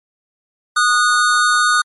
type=tone pair together; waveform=square; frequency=1231.1 / 1464 Hz; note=D#6 / F#6; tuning=-19 / -19 cents; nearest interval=minor third; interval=300 cents; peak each=-15 dBFS; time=0.76-1.82 s; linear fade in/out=10 ms; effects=MP3 48 kbps